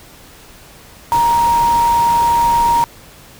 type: tone in noise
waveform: sine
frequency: 938 Hz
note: A#5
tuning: 11 cents sharp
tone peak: -10 dBFS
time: 1.12-2.84 s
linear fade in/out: 0 ms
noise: pink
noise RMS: -26 dBFS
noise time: 1.12-2.84 s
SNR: +13 dB
effects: pink hiss -41 dBFS RMS until 3.39 s